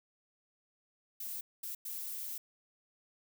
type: noise bursts at uneven times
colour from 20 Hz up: violet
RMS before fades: -41 dBFS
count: 3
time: 1.2-1.41 / 1.63-1.75 / 1.85-2.38 s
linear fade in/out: 5 ms
effects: none